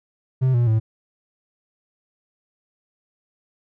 triangle tone with pitch steps, 130 / 119.9 / 110.59 Hz, C3 / A#2 / A2, -11 / +49 / +9 cents, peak -13 dBFS, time 0.41-0.8 s, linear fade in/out 20 ms, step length 130 ms, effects none

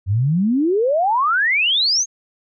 sine exponential sweep, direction up, 90.5 to 6645 Hz, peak -14 dBFS, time 0.06-2.06 s, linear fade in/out 50 ms, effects none

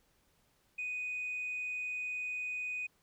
sine tone, 2489 Hz, D#7, in tune, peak -34 dBFS, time 0.78-2.87 s, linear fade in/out 10 ms, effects tanh soft clip ceiling -32 dBFS + pink hiss -72 dBFS RMS until 3.02 s

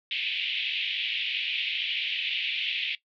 white band-pass noise, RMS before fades -30 dBFS, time 0.11-2.95 s, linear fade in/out 2 ms, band 2300 to 3400 Hz, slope 48 dB/octave, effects noise-tail reverb RT60 0.1 s tail -17 dB re dry

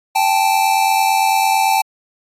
square tone pair together, 784 / 872.9 Hz, G5 / A5, 0 / -14 cents, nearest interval major second, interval 186 cents, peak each -16 dBFS, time 0.15-1.82 s, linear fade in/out 10 ms, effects AAC 48 kbps

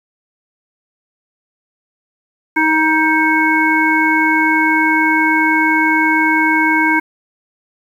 harmonic tone, 314.7 Hz, D#4, 20 cents sharp, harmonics 1 / 3 / 5 / 7, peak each -16 / -16 / -16 / -16 dBFS, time 2.56-7 s, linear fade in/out 10 ms, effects 7-bit

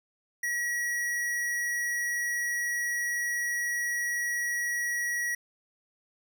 sine tone with hard clipping, 1917 Hz, A#6, 48 cents sharp, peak -29 dBFS, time 0.43-5.35 s, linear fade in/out 5 ms, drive 18 dB, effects none

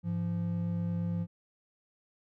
triangle tone pair together, 103.31 / 172 Hz, G#2 / F3, -9 / -26 cents, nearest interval major sixth, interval 883 cents, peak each -33 / -29 dBFS, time 0.03-1.27 s, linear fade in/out 50 ms, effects none

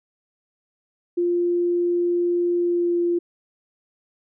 sine tone with pitch glide, 349.2 to 346.2 Hz, F4 to F4, 0 to -15 cents, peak -18 dBFS, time 1.17-3.19 s, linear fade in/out 10 ms, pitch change -15 cents, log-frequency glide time 2.57-2.99 s, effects none

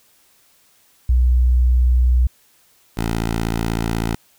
sine / 10% pulse tone pair in turn, 61.8 / 56.21 Hz, B1 / A1, +2 / +38 cents, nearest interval major second, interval 164 cents, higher first, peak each -11 dBFS, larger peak neither, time 1.09-2.27 / 2.97-4.15 s, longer neither, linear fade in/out 5 ms, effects white hiss -56 dBFS RMS until 4.38 s

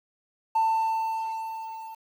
triangle tone with level ramp, 892 Hz, A5, 23 cents sharp, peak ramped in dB -16 to -36 dBFS, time 0.55-1.95 s, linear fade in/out 10 ms, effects tanh soft clip ceiling -16 dBFS + 9-bit

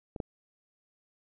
clicks, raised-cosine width 2 ms, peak -25 / -19 dBFS, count 2, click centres 0.162 / 0.202 s, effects none

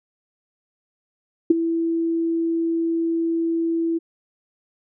sine tone with ADSR envelope, 331.3 Hz, E4, 9 cents sharp, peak -7 dBFS, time 1.5-3.99 s, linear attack 7 ms, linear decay 17 ms, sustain -12 dB, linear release 20 ms, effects none

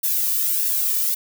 violet noise with flanger, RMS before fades -21 dBFS, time 0.03-1.15 s, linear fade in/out 10 ms, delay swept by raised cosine 1.1 to 1.71 ms, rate 1.6 Hz, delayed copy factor +0.6, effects none

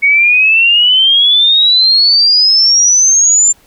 sine exponential sweep, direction up, 2217 to 7290 Hz, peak -5 dBFS, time 0.02-3.53 s, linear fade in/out 20 ms, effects pink hiss -48 dBFS RMS until 3.66 s

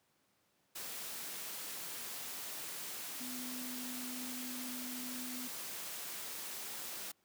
sine tone in noise, 250.5 Hz, B3, 25 cents sharp, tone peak -44 dBFS, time 3.2-5.48 s, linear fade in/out 10 ms, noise white, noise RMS -44 dBFS, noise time 0.75-7.12 s, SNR -3 dB, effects pink hiss -75 dBFS RMS until 7.24 s + high-pass 150 Hz 12 dB/octave

